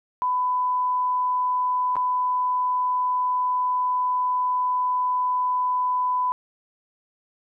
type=tone with dropouts; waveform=sine; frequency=1000 Hz; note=B5; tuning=21 cents sharp; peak=-20 dBFS; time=0.22-6.32 s; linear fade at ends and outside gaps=0 ms; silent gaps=1.956-1.966 s; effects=none